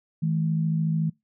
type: tone pair together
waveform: sine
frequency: 160.6 / 214.4 Hz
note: E3 / A3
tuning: -45 / -45 cents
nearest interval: perfect fourth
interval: 500 cents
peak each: -22 / -30 dBFS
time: 0.22-1.1 s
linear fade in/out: 10 ms
effects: noise-tail reverb RT60 0.2 s tail -24 dB re dry